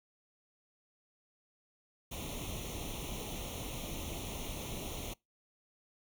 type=noise with comb filter; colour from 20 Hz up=pink; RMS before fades=-41 dBFS; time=2.11-5.14 s; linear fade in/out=10 ms; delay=0.31 ms; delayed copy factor=+0.85; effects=noise-tail reverb RT60 0.2 s tail -24 dB re dry